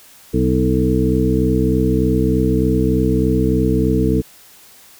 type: harmonic tone with a mistuned harmonic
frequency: 63.3 Hz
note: B1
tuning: 43 cents sharp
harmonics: 1 / 2 / 3 / 4 / 5 / 7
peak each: -20 / -20 / -20 / -20 / -20 / -20 dBFS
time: 0.33-4.22 s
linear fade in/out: 20 ms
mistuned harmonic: 5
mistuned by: +26 cents
effects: white hiss -45 dBFS RMS until 4.99 s